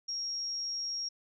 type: tone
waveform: sine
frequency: 5588 Hz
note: F8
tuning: in tune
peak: -33 dBFS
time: 0.08-1.09 s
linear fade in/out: 10 ms
effects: none